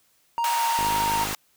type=tone with vibrato; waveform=triangle; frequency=931 Hz; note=A#5; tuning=2 cents flat; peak=-20 dBFS; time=0.38-1.24 s; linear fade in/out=0 ms; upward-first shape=sine; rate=2.3 Hz; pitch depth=12 cents each way
type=high-pass noise; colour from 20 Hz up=pink; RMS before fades=-30 dBFS; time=0.44-1.35 s; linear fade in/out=2 ms; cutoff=680 Hz; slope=48 dB/octave
type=click train; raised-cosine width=2 ms; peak=-21 dBFS; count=29; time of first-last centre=0.79-1.329 s; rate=51.9 Hz
effects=white hiss -64 dBFS RMS until 1.56 s